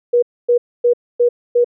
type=tone bursts; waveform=sine; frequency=482.2 Hz; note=B4; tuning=41 cents flat; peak=-9 dBFS; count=5; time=0.13-1.645 s; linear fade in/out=10 ms; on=95 ms; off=260 ms; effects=none